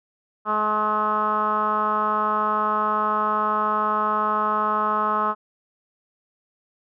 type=tone with low-pass filter; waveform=10% pulse; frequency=212.8 Hz; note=G#3; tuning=42 cents sharp; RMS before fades=-22 dBFS; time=0.45-5.35 s; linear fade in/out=50 ms; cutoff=1200 Hz; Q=9.2; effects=none